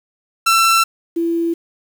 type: tone pair in turn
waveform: sawtooth / sine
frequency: 1342 / 335.5 Hz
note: E6 / E4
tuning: +31 / +31 cents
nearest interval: 2 octaves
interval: 2400 cents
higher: first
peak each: -7 / -15 dBFS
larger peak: first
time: 0.46-0.84 / 1.16-1.54 s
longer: neither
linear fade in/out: 10 ms
effects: 7-bit